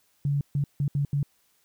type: tone bursts at uneven times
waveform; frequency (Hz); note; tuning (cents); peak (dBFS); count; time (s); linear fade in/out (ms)
sine; 142.3; C#3; +46; -22; 5; 0.25-0.41 / 0.55-0.64 / 0.8-0.88 / 0.95-1.05 / 1.13-1.23; 2
effects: white hiss -67 dBFS RMS until 1.64 s

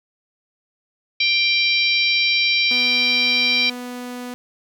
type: harmonic tone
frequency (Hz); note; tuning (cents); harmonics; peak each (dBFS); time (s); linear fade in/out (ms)
786; G5; +4; 3 / 4 / 5 / 6 / 7; -18 / -25 / -21 / -25 / -27; 1.2-3.7; 5
type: tone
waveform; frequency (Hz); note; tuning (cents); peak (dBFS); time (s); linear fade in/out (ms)
sawtooth; 246.9; B3; 0; -25; 2.71-4.34; 0
effects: none

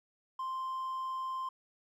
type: tone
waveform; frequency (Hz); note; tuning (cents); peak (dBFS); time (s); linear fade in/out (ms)
triangle; 1046; C6; -1; -32; 0.39-1.49; 5
effects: tanh soft clip ceiling -28 dBFS

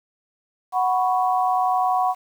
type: chord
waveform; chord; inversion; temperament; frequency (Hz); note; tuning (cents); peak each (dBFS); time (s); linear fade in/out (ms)
sine; F# suspended fourth; none; equal; 740 / 987.8 / 1108.7; F#5 / B5 / C#6; 0 / 0 / 0; -19 / -25 / -25; 0.72-2.15; 50
effects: 8-bit

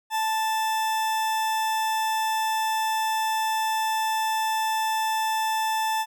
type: tone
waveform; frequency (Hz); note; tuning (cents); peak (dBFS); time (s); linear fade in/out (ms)
40% pulse; 880; A5; 0; -22; 0.1-6.06; 50
effects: none

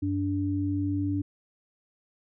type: tone pair together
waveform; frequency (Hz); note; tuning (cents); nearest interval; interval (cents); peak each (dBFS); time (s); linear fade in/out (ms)
sine; 96.78 / 290; G2 / D4; -22 / -22; octave + perfect fifth; 1900; -29 / -27; 0.02-1.22; 10
effects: none

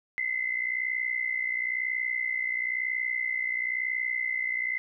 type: tone pair together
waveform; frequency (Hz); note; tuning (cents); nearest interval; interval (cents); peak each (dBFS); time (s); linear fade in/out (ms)
sine; 2030 / 2091; B6 / C7; +47 / -2; minor second; 51; -29 / -31; 0.18-4.78; 0
effects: none

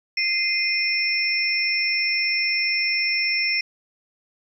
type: tone cluster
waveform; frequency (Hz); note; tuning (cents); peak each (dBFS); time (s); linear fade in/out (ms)
sine; 2086 / 2471 / 5370; C7 / D#7 / E8; -6 / -13 / +31; -24; 0.17-3.61; 5
effects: 9-bit

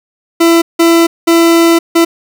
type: tone bursts at uneven times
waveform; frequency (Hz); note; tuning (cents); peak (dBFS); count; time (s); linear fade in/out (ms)
40% pulse; 334.5; E4; +25; -4; 4; 0.4-0.62 / 0.79-1.07 / 1.27-1.79 / 1.95-2.05; 10
effects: none

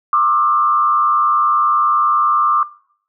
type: tone with frequency modulation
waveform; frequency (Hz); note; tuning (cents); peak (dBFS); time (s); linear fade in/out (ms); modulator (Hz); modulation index
sine; 1190; D6; +22; -10; 0.13-2.63; 2; 100; 0.8
effects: noise-tail reverb RT60 0.6 s tail -22 dB re dry

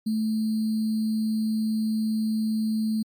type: tone with sample-and-hold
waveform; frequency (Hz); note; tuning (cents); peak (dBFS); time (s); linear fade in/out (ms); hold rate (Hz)
sine; 218.8; A3; -9; -22; 0.06-3.03; 10; 4410
effects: MP3 96 kbps

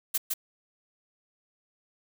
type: noise with echo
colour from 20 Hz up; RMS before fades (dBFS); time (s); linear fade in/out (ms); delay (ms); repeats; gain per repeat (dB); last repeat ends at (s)
blue; -26; 0.14-0.18; 10; 160; 1; -3; 0.34
effects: none

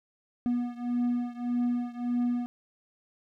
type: beating tone pair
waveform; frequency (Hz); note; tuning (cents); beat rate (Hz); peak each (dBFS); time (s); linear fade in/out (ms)
triangle; 242.1 / 243.8; B3 / B3; -34 / -22; 1.7; -27 / -29; 0.46-2.46; 0
effects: none

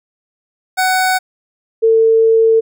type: tone pair in turn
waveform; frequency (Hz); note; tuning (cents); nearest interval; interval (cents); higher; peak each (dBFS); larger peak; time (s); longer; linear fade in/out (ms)
25% pulse / sine; 747 / 449.1; F#5 / A4; +16 / +35; major sixth; 881; first; -8 / -7; second; 0.77-1.19 / 1.82-2.61; second; 20
effects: none

